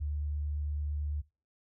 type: tone with vibrato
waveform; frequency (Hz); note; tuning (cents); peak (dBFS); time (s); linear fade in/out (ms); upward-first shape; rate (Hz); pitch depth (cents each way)
sine; 73.8; D2; +9; -31; 0-1.22; 20; triangle; 9; 10
effects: noise-tail reverb RT60 0.3 s tail -21 dB re dry